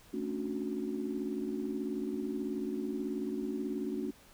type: chord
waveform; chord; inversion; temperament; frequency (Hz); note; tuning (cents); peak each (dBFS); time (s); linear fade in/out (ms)
sine; D major seventh; second; just; 220.2 / 275.3 / 293.7 / 367.1; A3 / C#4 / D4 / F#4; +2 / -12 / 0 / -14; -38 / -38 / -39 / -38; 0.13-4.11; 10
effects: tanh soft clip ceiling -23 dBFS + pink hiss -59 dBFS RMS until 4.33 s